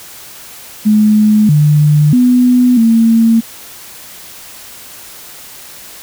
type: tone with pitch steps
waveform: sine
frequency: 212.9 / 149.1 / 248.5 / 227.3 Hz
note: G#3 / D3 / B3 / A#3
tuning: +43 / +27 / +11 / -43 cents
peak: -5 dBFS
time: 0.85-3.41 s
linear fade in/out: 20 ms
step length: 640 ms
effects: white hiss -33 dBFS RMS until 6.02 s